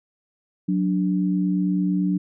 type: tone pair together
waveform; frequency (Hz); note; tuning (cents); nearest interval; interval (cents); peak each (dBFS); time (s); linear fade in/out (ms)
sine; 183.87 / 292.8; F#3 / D4; -11 / -5; minor sixth; 806; -20 / -24; 0.68-2.18; 10
effects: none